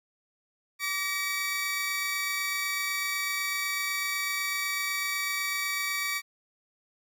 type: tone cluster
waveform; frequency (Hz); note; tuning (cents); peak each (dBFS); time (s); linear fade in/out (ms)
sawtooth; 1158 / 1886 / 2288; D6 / A#6 / D7; -25 / +20 / -46; -33 / -31 / -27; 0.79-6.22; 50
effects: none